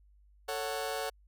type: chord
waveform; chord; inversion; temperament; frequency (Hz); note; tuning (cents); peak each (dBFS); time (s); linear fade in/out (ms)
sawtooth; F# minor; first; just; 444 / 555 / 740; A4 / C#5 / F#5; +16 / +2 / 0; -34; 0.48-1.1; 10
effects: added 50 Hz sine -59 dBFS peak until 1.27 s